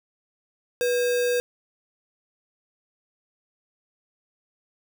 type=tone with sample-and-hold; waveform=sine; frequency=488.1 Hz; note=B4; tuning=20 cents flat; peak=-20 dBFS; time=0.81-1.4 s; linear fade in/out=0 ms; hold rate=2100 Hz; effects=none